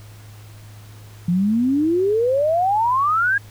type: exponential sweep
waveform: sine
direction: up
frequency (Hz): 168.5 to 1661.2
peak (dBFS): -15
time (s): 1.28-3.38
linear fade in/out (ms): 5
effects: added 105 Hz sine -39 dBFS peak until 3.5 s + pink hiss -48 dBFS RMS until 3.5 s